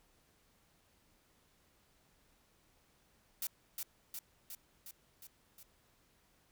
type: noise with echo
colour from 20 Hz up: blue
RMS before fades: -38 dBFS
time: 3.42-3.47 s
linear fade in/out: 2 ms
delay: 360 ms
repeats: 6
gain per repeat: -3 dB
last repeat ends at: 5.63 s
effects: pink hiss -71 dBFS RMS until 6.51 s